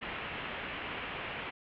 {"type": "low-pass noise", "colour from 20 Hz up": "white", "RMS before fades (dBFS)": -40, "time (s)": [0.01, 1.51], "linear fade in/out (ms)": 20, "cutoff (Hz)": 3000, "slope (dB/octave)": 48, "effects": []}